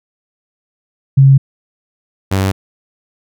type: tone pair in turn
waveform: sine / sawtooth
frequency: 136 / 96.17 Hz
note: C#3 / G2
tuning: -33 / -33 cents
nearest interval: tritone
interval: 600 cents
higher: first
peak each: -3 / -8 dBFS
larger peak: first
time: 1.17-1.38 / 2.31-2.52 s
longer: neither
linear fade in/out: 10 ms
effects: none